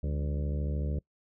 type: harmonic tone with a mistuned harmonic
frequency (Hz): 73.4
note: D2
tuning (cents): 0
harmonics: 1 / 2 / 3 / 4 / 5 / 6 / 7 / 8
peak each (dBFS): -30 / -35 / -41 / -45 / -47 / -46 / -47 / -49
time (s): 0.03-0.99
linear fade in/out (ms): 5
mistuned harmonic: 3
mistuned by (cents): -100
effects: noise-tail reverb RT60 0.1 s tail -23 dB re dry

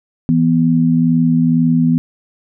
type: tone pair together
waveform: sine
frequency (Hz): 164.81 / 246.9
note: E3 / B3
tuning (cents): 0 / 0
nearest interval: perfect fifth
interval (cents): 700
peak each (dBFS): -13 / -12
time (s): 0.29-1.98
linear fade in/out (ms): 0
effects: none

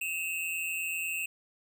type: tone pair together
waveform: square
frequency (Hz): 2566 / 2734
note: E7 / F7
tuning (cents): -47 / -37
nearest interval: minor second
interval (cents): 110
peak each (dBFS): -35 / -35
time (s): 0.01-1.26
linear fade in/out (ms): 5
effects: none

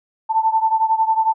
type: beating tone pair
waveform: sine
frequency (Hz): 884 / 895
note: A5 / A5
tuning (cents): +8 / +29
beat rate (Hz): 11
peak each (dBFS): -16 / -19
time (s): 0.29-1.34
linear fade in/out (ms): 20
effects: none

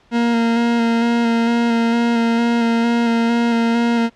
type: tone with vibrato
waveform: 40% pulse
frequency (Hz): 233.1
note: A#3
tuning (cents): 0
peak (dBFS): -13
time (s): 0.11-4.1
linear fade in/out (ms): 50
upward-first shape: square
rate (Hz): 2.2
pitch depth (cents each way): 15
effects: pink hiss -54 dBFS RMS until 4.15 s + low-pass 4000 Hz 12 dB/octave

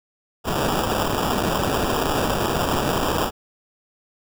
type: noise with sample-and-hold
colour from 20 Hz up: white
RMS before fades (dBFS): -22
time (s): 0.44-3.31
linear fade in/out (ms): 50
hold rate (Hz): 2100
effects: none

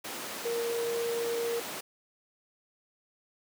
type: high-pass noise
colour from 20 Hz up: pink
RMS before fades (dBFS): -39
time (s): 0.04-1.81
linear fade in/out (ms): 10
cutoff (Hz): 310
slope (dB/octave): 12
type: tone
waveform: sine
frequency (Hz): 467.5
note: A#4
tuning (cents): +5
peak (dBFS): -29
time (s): 0.45-1.6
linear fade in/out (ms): 5
effects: none

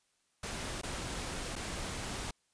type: noise with dropouts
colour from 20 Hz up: pink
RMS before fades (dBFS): -39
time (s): 0.43-2.31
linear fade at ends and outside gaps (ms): 5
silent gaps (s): 0.815-0.832 / 1.556-1.561
effects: white hiss -75 dBFS RMS until 2.53 s + resampled to 22050 Hz

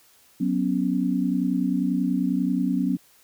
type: chord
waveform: sine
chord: F# suspended fourth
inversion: none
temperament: equal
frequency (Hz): 185 / 246.9 / 277.2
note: F#3 / B3 / C#4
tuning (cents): 0 / 0 / 0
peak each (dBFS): -25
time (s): 0.4-2.97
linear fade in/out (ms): 10
effects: white hiss -57 dBFS RMS until 3.23 s

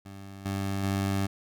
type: tone with level steps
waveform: 20% pulse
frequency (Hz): 98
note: G2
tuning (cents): 0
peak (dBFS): -37 / -24 / -21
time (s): 0.05-1.27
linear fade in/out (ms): 10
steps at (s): 0.45 / 0.83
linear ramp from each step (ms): 10
effects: none

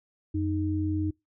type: tone pair together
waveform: sine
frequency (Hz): 90.92 / 310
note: F#2 / D#4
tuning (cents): -30 / -6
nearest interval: octave + major sixth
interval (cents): 2124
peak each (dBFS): -28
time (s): 0.34-1.11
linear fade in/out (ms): 10
effects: noise-tail reverb RT60 0.2 s tail -25 dB re dry

